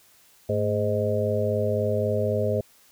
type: harmonic tone with a mistuned harmonic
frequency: 103.83 Hz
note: G#2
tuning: in tune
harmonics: 1 / 2 / 4 / 5 / 6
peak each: -27 / -31 / -28 / -27 / -28 dBFS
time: 0.49-2.61 s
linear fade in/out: 5 ms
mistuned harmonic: 2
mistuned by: +120 cents
effects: white hiss -57 dBFS RMS until 2.91 s